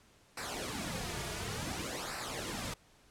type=noise with flanger; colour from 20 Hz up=pink; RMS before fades=-39 dBFS; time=0.37-2.74 s; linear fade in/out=5 ms; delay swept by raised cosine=0.3 to 3.9 ms; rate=0.56 Hz; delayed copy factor=-0.7; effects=pink hiss -64 dBFS RMS until 3.1 s + low-pass 10000 Hz 12 dB/octave